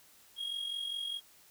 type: tone with amplitude modulation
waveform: triangle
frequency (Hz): 3276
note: G#7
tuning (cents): -24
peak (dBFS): -31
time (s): 0.36-1.21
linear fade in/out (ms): 50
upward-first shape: sine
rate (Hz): 44.9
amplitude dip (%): 60
effects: white hiss -61 dBFS RMS until 1.5 s